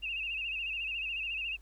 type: tone with vibrato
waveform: sine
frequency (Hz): 2670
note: E7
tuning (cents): +22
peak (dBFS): -33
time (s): 0.02-1.57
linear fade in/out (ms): 20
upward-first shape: sine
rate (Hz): 14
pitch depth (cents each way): 96
effects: added 50 Hz sine -52 dBFS peak until 1.61 s + pink hiss -67 dBFS RMS until 1.61 s